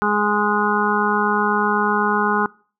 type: harmonic tone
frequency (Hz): 208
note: G#3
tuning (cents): +3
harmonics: 1 / 2 / 4 / 5 / 6 / 7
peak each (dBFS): -23 / -23 / -23 / -23 / -23 / -23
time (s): 0.02-2.46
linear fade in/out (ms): 0
effects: noise-tail reverb RT60 0.4 s tail -23 dB re dry